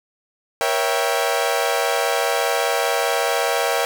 sawtooth chord, A# diminished seventh, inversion none, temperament equal with one note detuned, 474.6 / 554.4 / 659.3 / 784 Hz, A#4 / C#5 / E5 / G5, +31 / 0 / 0 / 0 cents, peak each -20 dBFS, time 0.61-3.85 s, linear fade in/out 0 ms, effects none

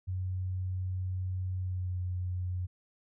sine tone with pitch glide, 92.5 to 90.65 Hz, F#2 to F#2, 0 to -35 cents, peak -31 dBFS, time 0.07-2.67 s, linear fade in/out 20 ms, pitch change -35 cents, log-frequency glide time 1.58-1.97 s, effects none

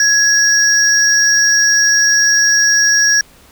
triangle tone pair together, 1673 / 5627 Hz, G#6 / F8, +12 / +12 cents, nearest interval octave + major sixth, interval 2100 cents, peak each -10 dBFS, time 0-3.21 s, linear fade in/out 2 ms, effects pink hiss -45 dBFS RMS until 3.51 s

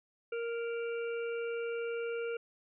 harmonic tone with a mistuned harmonic, 466.2 Hz, A#4, in tune, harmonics 1 / 3 / 5 / 6, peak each -34 / -44 / -48 / -50 dBFS, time 0.32-2.37 s, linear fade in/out 5 ms, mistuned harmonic 6, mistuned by -16 cents, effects none

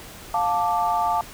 sine chord, D minor, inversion first, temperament just, 704.8 / 881 / 1174.7 Hz, F5 / A5 / D6, +16 / +2 / 0 cents, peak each -24 / -22 / -26 dBFS, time 0.34-1.21 s, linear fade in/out 2 ms, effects pink hiss -41 dBFS RMS until 1.33 s

